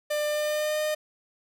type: tone with pitch glide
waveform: 45% pulse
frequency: 597 to 611 Hz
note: D5 to D#5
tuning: +28 to -32 cents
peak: -25 dBFS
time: 0.1-0.95 s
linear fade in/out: 10 ms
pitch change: +40 cents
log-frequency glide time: 0.27-0.8 s
effects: none